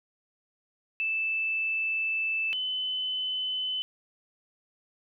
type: tone pair in turn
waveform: sine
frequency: 2637 / 3027 Hz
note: E7 / F#7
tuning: 0 / +39 cents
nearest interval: major second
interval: 239 cents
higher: second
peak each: -26 / -28 dBFS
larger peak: first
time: 1-2.53 / 2.53-3.82 s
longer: first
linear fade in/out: 0 ms
effects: none